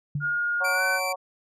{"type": "tone with exponential decay", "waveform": "sine", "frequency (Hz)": 145.5, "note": "D3", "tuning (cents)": -16, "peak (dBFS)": -22, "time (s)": [0.15, 0.39], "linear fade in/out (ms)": 5, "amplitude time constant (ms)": 52}
{"type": "tone with pitch glide", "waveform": "sine", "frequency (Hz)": [1426, 1509.1], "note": ["F6", "F#6"], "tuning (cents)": [36, 34], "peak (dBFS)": -23, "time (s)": [0.2, 1], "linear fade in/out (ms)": 50, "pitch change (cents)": 98, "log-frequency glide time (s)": [0.72, 0.83]}
{"type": "harmonic tone", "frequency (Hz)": 185, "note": "F#3", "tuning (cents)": 0, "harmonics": [3, 4, 5, 6], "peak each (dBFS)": [-31, -31, -36, -34], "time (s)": [0.6, 1.16], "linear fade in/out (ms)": 20}
{"type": "tone", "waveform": "sawtooth", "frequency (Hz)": 2333, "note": "D7", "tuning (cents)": -12, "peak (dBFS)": -25, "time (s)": [0.64, 1.13], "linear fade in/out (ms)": 10}
{"effects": ["resampled to 32000 Hz"]}